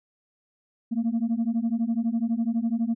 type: beating tone pair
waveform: sine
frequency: 224.2 / 236.2 Hz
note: A3 / A#3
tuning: +33 / +23 cents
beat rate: 12 Hz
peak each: -24 dBFS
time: 0.91-2.95 s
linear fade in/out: 20 ms
effects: tanh soft clip ceiling -19 dBFS